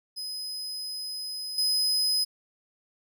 40% pulse tone with level steps, 5040 Hz, D#8, 21 cents sharp, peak -32 / -22 dBFS, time 0.16-2.25 s, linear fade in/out 20 ms, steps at 1.58 s, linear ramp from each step 2 ms, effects none

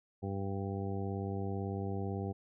harmonic tone, 98 Hz, G2, in tune, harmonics 1 / 2 / 3 / 4 / 5 / 7 / 8, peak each -37 / -40 / -45 / -42 / -46 / -49 / -47 dBFS, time 0.22-2.33 s, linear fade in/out 20 ms, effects none

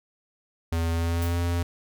square tone with pitch glide, 83 to 86.23 Hz, E2 to F2, +12 to -21 cents, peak -24 dBFS, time 0.72-1.63 s, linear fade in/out 5 ms, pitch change +67 cents, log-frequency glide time 0.9-1.39 s
blue noise with exponential decay, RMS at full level -35 dBFS, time 1.22-1.44 s, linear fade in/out 2 ms, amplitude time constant 47 ms
effects none

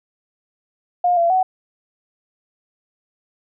sine tone with pitch steps, 711 / 681 / 748 Hz, F5 / F5 / F#5, +31 / -44 / +19 cents, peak -13 dBFS, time 1.04-1.43 s, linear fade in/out 5 ms, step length 130 ms, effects none

